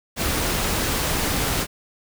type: noise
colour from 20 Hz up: pink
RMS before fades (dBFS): -23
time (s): 0.16-1.67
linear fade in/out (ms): 50
effects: none